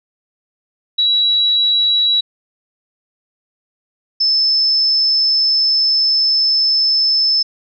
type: tone pair in turn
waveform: sine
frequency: 3902 / 5255 Hz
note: B7 / E8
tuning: -22 / -6 cents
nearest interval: perfect fourth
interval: 516 cents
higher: second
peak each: -11 dBFS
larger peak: neither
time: 0.98-2.21 / 4.2-7.43 s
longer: second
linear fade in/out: 10 ms
effects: none